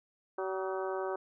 harmonic tone with a mistuned harmonic, 189.8 Hz, F#3, 44 cents sharp, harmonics 2 / 3 / 4 / 5 / 6 / 7 / 8, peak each -35 / -39 / -41 / -43 / -45 / -46 / -47 dBFS, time 0.38-1.16 s, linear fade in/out 5 ms, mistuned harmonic 7, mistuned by -78 cents, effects none

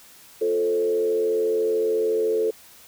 sine tone with frequency modulation, 440 Hz, A4, in tune, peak -19 dBFS, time 0.41-2.51 s, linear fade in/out 10 ms, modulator 86.1 Hz, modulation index 0.66, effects white hiss -49 dBFS RMS until 2.87 s

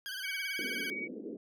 20% pulse tone with vibrato, 1568 Hz, G6, in tune, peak -33 dBFS, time 0.06-0.9 s, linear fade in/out 0 ms, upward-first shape sine, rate 18 Hz, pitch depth 84 cents each way
sine tone with tremolo, 2257 Hz, C#7, 31 cents sharp, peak -34 dBFS, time 0.23-1.08 s, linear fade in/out 20 ms, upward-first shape sine, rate 19 Hz, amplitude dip 45%
pink band-pass noise, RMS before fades -43 dBFS, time 0.59-1.37 s, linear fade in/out 2 ms, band 210 to 480 Hz, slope 48 dB/octave
effects none

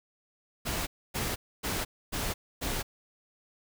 pink noise bursts, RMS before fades -32 dBFS, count 5, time 0.65-2.83 s, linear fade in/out 20 ms, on 220 ms, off 270 ms, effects none

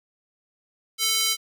square tone with high-pass filter, 441.4 Hz, A4, 5 cents sharp, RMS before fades -23 dBFS, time 0.98-1.37 s, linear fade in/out 50 ms, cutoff 3600 Hz, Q 1.2, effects none

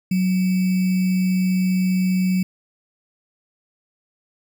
sine tone with sample-and-hold, 185 Hz, F#3, in tune, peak -16 dBFS, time 0.11-2.43 s, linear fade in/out 5 ms, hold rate 2450 Hz, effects none

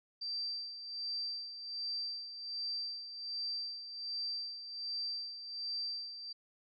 sine tone with tremolo, 4685 Hz, D8, 5 cents flat, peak -35 dBFS, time 0.21-6.33 s, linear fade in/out 10 ms, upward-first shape sine, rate 1.3 Hz, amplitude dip 65%, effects none

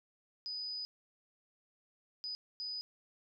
sine tone bursts at uneven times, 4978 Hz, D#8, in tune, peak -38 dBFS, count 3, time 0.46-0.85 / 2.24-2.35 / 2.6-2.81 s, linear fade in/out 0 ms, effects none

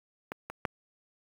clicks, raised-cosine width 0.5 ms, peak -20 / -23 / -13 dBFS, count 3, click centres 0.319 / 0.5 / 0.652 s, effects high-pass 60 Hz 12 dB/octave + 7-bit

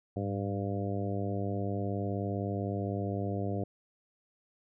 harmonic tone with a mistuned harmonic, 99.6 Hz, G2, 28 cents sharp, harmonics 1 / 2 / 3 / 4 / 5 / 6 / 7, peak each -34 / -37 / -39 / -40 / -41 / -42 / -42 dBFS, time 0.16-3.64 s, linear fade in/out 5 ms, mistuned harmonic 1, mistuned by +68 cents, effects none

